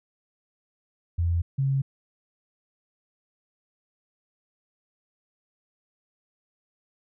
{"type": "tone pair in turn", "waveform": "sine", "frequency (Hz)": [85.2, 136.03], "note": ["F2", "C#3"], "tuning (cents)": [-42, -32], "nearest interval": "minor sixth", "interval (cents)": 810, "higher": "second", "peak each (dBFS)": -21, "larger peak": "neither", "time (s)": [[1.18, 1.42], [1.58, 1.82]], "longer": "neither", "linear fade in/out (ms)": 10, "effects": []}